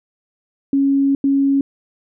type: tone bursts at uneven times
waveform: sine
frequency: 276 Hz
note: C#4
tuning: 7 cents flat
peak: -12 dBFS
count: 2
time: 0.73-1.15 / 1.24-1.61 s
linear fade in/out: 2 ms
effects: none